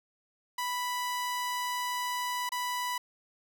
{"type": "tone with dropouts", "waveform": "sawtooth", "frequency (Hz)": 987.8, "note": "B5", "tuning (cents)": 0, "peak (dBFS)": -27, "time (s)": [0.58, 2.98], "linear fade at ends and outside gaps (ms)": 5, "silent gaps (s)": [2.492, 2.519], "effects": []}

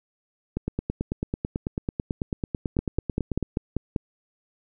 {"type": "two click trains", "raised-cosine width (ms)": 3, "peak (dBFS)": [-13, -11], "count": [27, 7], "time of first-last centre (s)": [[0.57, 3.427], [2.79, 3.962]], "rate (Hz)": [9.1, 5.12], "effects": []}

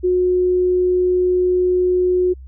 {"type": "tone", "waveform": "sine", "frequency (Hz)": 363.1, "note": "F#4", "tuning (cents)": -33, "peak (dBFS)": -13, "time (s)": [0.03, 2.34], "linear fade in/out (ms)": 20, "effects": ["added 65 Hz sine -34 dBFS peak until 2.47 s"]}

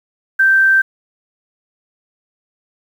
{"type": "tone", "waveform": "sine", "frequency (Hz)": 1563, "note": "G6", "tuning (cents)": -6, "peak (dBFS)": -8, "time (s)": [0.39, 0.82], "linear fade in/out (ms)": 10, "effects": ["7-bit"]}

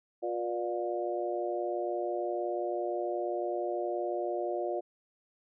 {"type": "harmonic tone with a mistuned harmonic", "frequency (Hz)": 118.7, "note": "A#2", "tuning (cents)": 32, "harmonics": [3, 4, 5, 6], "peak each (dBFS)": [-34, -39, -35, -37], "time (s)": [0.22, 4.81], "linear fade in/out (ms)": 20, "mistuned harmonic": 4, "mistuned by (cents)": 26, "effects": []}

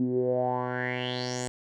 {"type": "tone with low-pass filter sweep", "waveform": "10% pulse", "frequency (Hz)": 125, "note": "B2", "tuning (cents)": 21, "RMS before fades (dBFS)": -29, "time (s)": [0, 1.48], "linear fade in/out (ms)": 0, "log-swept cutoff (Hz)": [250, 8200], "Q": 6.1, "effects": []}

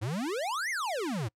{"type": "exponential two-way sweep", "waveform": "square", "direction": "up then down", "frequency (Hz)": [98, 2185, 98], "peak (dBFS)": -31, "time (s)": [0.01, 1.29], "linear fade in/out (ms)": 20, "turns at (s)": 0.7, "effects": ["noise-tail reverb RT60 0.1 s tail -26 dB re dry", "low-pass 11000 Hz 12 dB/octave"]}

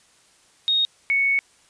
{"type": "tone pair in turn", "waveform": "sine", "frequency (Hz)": [3728, 2217], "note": ["A#7", "C#7"], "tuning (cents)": [-1, 0], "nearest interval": "major sixth", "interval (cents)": 899, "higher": "first", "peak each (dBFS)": -17, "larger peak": "neither", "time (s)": [[0.68, 0.85], [1.1, 1.39]], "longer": "second", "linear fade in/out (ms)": 0, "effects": ["white hiss -57 dBFS RMS until 1.69 s", "resampled to 22050 Hz"]}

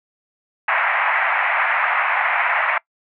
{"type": "band-pass noise", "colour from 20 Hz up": "white", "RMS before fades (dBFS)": -19, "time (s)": [0.68, 2.78], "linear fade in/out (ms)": 2, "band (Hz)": [670, 2300], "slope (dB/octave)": 48, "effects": ["noise-tail reverb RT60 0.1 s tail -23 dB re dry"]}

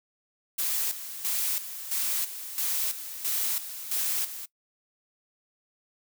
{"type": "noise with tremolo", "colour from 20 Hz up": "blue", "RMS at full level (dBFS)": -28, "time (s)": [0.58, 4.46], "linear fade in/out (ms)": 10, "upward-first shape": "square", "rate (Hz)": 1.5, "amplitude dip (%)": 70, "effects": ["noise-tail reverb RT60 0.1 s tail -21 dB re dry"]}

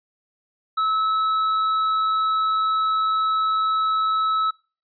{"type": "tone with tanh clipping", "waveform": "sine", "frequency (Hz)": 1299, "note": "E6", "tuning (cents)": -26, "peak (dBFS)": -20, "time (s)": [0.77, 4.51], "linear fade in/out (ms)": 10, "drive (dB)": 8, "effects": ["noise-tail reverb RT60 0.4 s tail -26 dB re dry", "resampled to 11025 Hz"]}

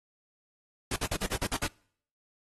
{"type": "noise bursts", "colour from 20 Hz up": "pink", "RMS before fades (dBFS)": -31, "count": 8, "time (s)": [0.91, 1.669], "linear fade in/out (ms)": 5, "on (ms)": 52, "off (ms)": 49, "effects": ["noise-tail reverb RT60 0.6 s tail -25 dB re dry", "AAC 32 kbps"]}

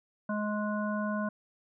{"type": "harmonic tone", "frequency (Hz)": 210, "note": "G#3", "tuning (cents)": 19, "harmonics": [1, 3, 5, 7], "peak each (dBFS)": [-31, -36, -38, -39], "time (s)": [0.29, 1.29], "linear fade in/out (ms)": 5, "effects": []}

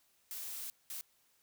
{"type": "noise bursts at uneven times", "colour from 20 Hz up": "blue", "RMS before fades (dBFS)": -43, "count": 2, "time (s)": [[0.31, 0.7], [0.9, 1.01]], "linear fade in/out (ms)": 0, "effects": ["white hiss -72 dBFS RMS until 1.42 s"]}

